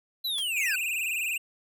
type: linear sweep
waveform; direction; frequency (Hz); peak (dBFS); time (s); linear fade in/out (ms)
square; down; 4076 to 1454; -28; 0.24-0.76; 10
type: noise with exponential decay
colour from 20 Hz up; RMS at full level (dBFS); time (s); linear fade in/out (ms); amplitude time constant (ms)
white; -39; 0.38-0.48; 0; 20
type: tone with vibrato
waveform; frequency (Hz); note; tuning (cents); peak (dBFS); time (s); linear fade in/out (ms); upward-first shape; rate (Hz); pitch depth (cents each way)
square; 2586; E7; -34; -28; 0.56-1.38; 10; triangle; 20; 150
effects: none